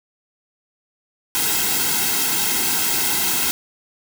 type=noise with comb filter; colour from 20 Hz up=white; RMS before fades=-20 dBFS; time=1.35-3.51 s; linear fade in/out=0 ms; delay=1.7 ms; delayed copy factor=-0.9; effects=none